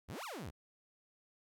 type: exponential two-way sweep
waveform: sawtooth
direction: up then down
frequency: 58.4 to 1480 to 58.4 Hz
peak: -39 dBFS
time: 0.08-0.51 s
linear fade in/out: 20 ms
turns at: 0.24 s
effects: none